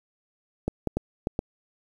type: clicks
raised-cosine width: 2 ms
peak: -12 dBFS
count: 5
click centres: 0.68 / 0.873 / 0.97 / 1.271 / 1.391 s
effects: 8-bit